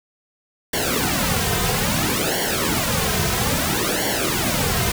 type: noise with flanger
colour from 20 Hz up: pink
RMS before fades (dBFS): -21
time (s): 0.73-4.92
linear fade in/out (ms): 5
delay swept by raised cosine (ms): 0.79 to 3.59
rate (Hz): 0.6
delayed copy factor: -0.9
effects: none